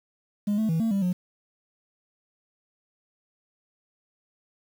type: tone with pitch steps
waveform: sine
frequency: 205.9 / 219 / 162.3 / 225.7 / 197.5 / 180.3 Hz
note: G#3 / A3 / E3 / A3 / G3 / F#3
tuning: -15 / -8 / -27 / +44 / +13 / -45 cents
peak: -19 dBFS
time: 0.47-1.13 s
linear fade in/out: 10 ms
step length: 110 ms
effects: tanh soft clip ceiling -21 dBFS + 8-bit